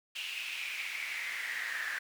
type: noise with high-pass filter sweep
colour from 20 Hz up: brown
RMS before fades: -38 dBFS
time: 0.15-1.99 s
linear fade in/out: 10 ms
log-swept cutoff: 2800 to 1700 Hz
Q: 6.5
effects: none